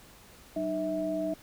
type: tone cluster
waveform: sine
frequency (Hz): 189.8 / 305.8 / 650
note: F#3 / D#4 / E5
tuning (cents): +44 / -30 / -24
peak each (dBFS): -39 / -32 / -31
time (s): 0.56-1.34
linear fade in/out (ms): 5
effects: pink hiss -54 dBFS RMS until 1.42 s